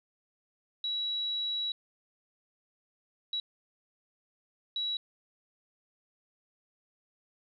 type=tone bursts at uneven times; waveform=sine; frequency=3900 Hz; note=B7; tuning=23 cents flat; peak=-30 dBFS; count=3; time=0.84-1.72 / 3.33-3.4 / 4.76-4.97 s; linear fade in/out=2 ms; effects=none